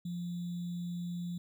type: tone with sample-and-hold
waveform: sine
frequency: 174.61 Hz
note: F3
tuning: in tune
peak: -35 dBFS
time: 0.05-1.38 s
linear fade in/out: 5 ms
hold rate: 3675 Hz
effects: none